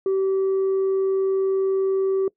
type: tone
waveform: sine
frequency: 384.9 Hz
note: G4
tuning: 32 cents flat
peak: -16 dBFS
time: 0.06-2.28 s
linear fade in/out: 2 ms
effects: noise-tail reverb RT60 0.1 s tail -23 dB re dry + tanh soft clip ceiling -17 dBFS